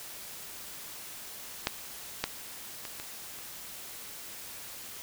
clicks, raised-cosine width 0.2 ms, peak -9 / -10 / -22 / -22 / -29 dBFS, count 5, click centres 1.671 / 2.24 / 2.852 / 2.999 / 3.388 s, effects white hiss -44 dBFS RMS until 5.02 s

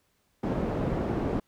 white low-pass noise, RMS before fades -29 dBFS, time 0.43-1.4 s, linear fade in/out 5 ms, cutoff 420 Hz, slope 12 dB/octave, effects pink hiss -71 dBFS RMS until 1.47 s

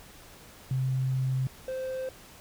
sine / triangle tone pair in turn, 130.81 / 520.5 Hz, C3 / C5, 0 / -9 cents, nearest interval 2 octaves, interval 2391 cents, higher second, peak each -25 / -29 dBFS, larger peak first, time 0.71-1.47 / 1.68-2.09 s, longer first, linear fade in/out 2 ms, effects pink hiss -51 dBFS RMS until 2.4 s

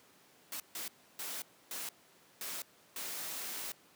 white noise bursts at uneven times, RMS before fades -41 dBFS, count 6, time 0.52-0.6 / 0.75-0.88 / 1.19-1.42 / 1.71-1.89 / 2.41-2.62 / 2.96-3.72 s, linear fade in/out 2 ms, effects pink hiss -63 dBFS RMS until 3.95 s + high-pass 200 Hz 12 dB/octave

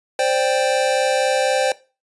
square chord, C suspended second, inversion none, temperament equal with one note detuned, 523.3 / 587.3 / 786.7 Hz, C5 / D5 / G5, 0 / 0 / +6 cents, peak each -20 / -23 / -22 dBFS, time 0.19-1.72 s, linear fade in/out 2 ms, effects noise-tail reverb RT60 0.3 s tail -18 dB re dry + resampled to 24000 Hz

